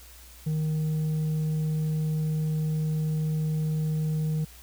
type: tone with tanh clipping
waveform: triangle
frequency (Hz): 155.6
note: D#3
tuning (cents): 0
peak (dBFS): -25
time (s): 0.46-4.45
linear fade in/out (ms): 10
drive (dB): 8
effects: added 60 Hz sine -49 dBFS peak until 4.62 s + white hiss -51 dBFS RMS until 4.62 s